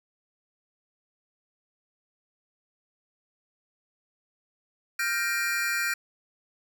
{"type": "chord", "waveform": "square", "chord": "G minor seventh", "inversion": "third", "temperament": "equal with one note detuned", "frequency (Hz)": [1396.9, 1568, 1864.7, 2390], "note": ["F6", "G6", "Bb6", "D7"], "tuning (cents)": [0, 0, 0, 30], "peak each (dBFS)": -32, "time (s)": [4.99, 5.94], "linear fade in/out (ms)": 5, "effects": []}